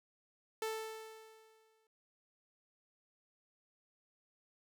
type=tone with exponential decay; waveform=sawtooth; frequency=440.9 Hz; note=A4; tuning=4 cents sharp; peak=-31 dBFS; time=0.62-1.87 s; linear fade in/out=2 ms; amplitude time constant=270 ms; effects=none